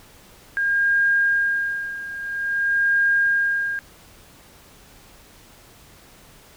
sine tone with tremolo, 1615 Hz, G#6, 49 cents flat, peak -15 dBFS, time 0.57-3.79 s, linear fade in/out 0 ms, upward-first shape sine, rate 0.5 Hz, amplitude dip 80%, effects pink hiss -49 dBFS RMS until 6.56 s

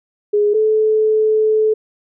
sine tone pair in turn, 415.2 / 433.5 Hz, G#4 / A4, 0 / -26 cents, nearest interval minor second, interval 74 cents, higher second, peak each -11 dBFS, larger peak neither, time 0.33-0.54 / 0.54-1.74 s, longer second, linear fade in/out 10 ms, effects none

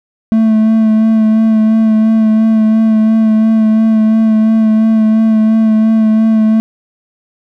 triangle tone with vibrato, 220 Hz, A3, in tune, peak -4 dBFS, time 0.32-6.6 s, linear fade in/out 0 ms, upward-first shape sine, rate 2.9 Hz, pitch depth 21 cents each way, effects none

